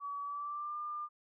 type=tone with pitch glide; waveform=sine; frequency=1139 to 1200.5 Hz; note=C#6 to D6; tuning=+47 to +38 cents; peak=-37 dBFS; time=0-1.09 s; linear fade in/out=50 ms; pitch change=+91 cents; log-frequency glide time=0.22-0.77 s; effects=none